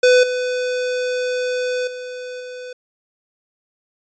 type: tone with level steps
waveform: square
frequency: 500 Hz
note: B4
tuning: 21 cents sharp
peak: -10 / -20 / -29 / -31 dBFS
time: 0.03-2.73 s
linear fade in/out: 5 ms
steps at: 0.23 / 1.87 / 2.4 s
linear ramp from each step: 5 ms
effects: resampled to 16000 Hz